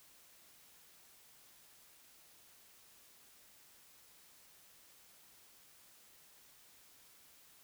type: silence
effects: white hiss -63 dBFS RMS until 7.63 s